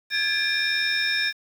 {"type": "tone cluster", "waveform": "sine", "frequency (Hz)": [1645, 1726, 2389, 3689, 5320], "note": ["G#6", "A6", "D7", "A#7", "E8"], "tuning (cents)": [-17, -34, 29, -19, 15], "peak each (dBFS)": -27, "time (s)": [0.1, 1.33], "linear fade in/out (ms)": 50, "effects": ["tanh soft clip ceiling -14 dBFS", "8-bit"]}